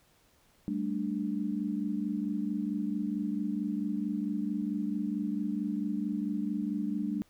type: chord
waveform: sine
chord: G suspended second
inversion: none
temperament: just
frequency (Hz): 196 / 220.5 / 294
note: G3 / A3 / D4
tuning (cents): 0 / +4 / +2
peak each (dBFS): -34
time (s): 0.68-7.22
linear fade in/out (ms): 0
effects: pink hiss -66 dBFS RMS until 7.29 s